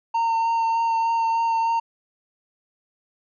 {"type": "tone with vibrato", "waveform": "triangle", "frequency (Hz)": 914, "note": "A#5", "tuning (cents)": -34, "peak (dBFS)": -17, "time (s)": [0.14, 1.8], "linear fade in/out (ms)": 10, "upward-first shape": "sine", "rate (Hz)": 3.3, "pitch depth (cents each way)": 13, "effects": ["resampled to 16000 Hz"]}